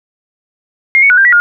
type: tone with pitch steps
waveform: sine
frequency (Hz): 2130 / 2223 / 1471 / 1586 / 1943 / 1422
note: C7 / C#7 / F#6 / G6 / B6 / F6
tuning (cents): +30 / +4 / -11 / +20 / -29 / +31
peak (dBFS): -4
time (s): 0.95-1.4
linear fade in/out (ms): 0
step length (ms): 75
effects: none